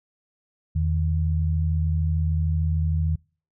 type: tone pair together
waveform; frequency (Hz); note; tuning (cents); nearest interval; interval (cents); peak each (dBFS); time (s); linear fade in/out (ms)
sine; 82.27 / 155.56; E2 / D#3; -3 / 0; major seventh; 1103; -21 / -26; 0.75-3.16; 10
effects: noise-tail reverb RT60 0.4 s tail -26 dB re dry